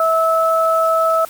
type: tone pair together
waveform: sine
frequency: 651 / 1302 Hz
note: E5 / E6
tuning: -22 / -22 cents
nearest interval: octave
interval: 1200 cents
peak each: -15 dBFS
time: 0-1.25 s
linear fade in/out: 2 ms
effects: white hiss -37 dBFS RMS until 1.29 s + Opus 32 kbps